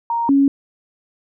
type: tone pair in turn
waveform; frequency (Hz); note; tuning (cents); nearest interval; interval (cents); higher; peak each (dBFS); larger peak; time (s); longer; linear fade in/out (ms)
sine; 932.3 / 277.2; A#5 / C#4; 0 / 0; octave + major sixth; 2100; first; -17 / -10; second; 0.1-0.29 / 0.29-0.48; neither; 2
effects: none